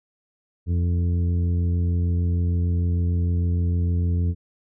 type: harmonic tone with a mistuned harmonic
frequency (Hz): 86.6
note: F2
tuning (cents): -14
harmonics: 1 / 2 / 3 / 4 / 5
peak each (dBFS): -19 / -29 / -35 / -42 / -41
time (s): 0.66-4.35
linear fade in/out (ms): 50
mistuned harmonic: 5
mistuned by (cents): +18
effects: none